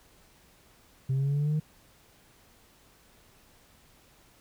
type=linear sweep; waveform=sine; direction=up; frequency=130.81 to 155.56 Hz; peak=-22 dBFS; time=1.09-1.6 s; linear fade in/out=10 ms; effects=tanh soft clip ceiling -23 dBFS + pink hiss -60 dBFS RMS until 4.4 s